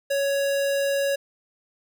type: tone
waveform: square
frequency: 557 Hz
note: C#5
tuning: 8 cents sharp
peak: -22 dBFS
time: 0.1-1.16 s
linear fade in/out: 10 ms
effects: none